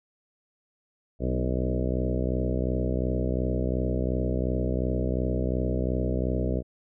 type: harmonic tone with a mistuned harmonic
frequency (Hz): 62.8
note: B1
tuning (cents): +30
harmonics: 1 / 2 / 3 / 4 / 5 / 6 / 7 / 8 / 9 / 10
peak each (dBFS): -28 / -31 / -33 / -34 / -35 / -36 / -36 / -37 / -38 / -38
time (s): 1.19-6.63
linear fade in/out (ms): 50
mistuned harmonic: 4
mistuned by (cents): +19
effects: none